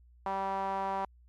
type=tone with band-pass filter; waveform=sawtooth; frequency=194.1 Hz; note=G3; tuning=17 cents flat; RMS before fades=-33 dBFS; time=0.26-1.05 s; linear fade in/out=2 ms; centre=890 Hz; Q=4.6; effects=added 60 Hz sine -56 dBFS peak until 1.28 s + MP3 96 kbps